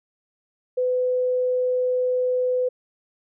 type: tone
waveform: sine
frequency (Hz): 503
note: B4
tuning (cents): +32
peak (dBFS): -19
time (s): 0.77-2.69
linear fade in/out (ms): 10
effects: none